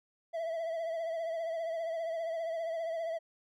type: tone with vibrato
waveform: triangle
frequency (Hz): 659.3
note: E5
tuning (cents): 0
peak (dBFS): -31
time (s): 0.33-3.19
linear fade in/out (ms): 20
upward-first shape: triangle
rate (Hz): 15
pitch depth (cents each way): 57
effects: none